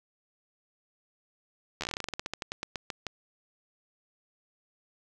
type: slowing click train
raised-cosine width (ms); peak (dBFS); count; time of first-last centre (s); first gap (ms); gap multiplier
0.2; -16; 22; 1.81-3.067; 12; 1.14
effects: none